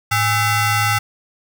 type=ring-modulated tone; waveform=20% pulse; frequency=710 Hz; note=F5; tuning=28 cents sharp; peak=-7 dBFS; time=0.11-0.99 s; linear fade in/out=10 ms; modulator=602 Hz; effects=8-bit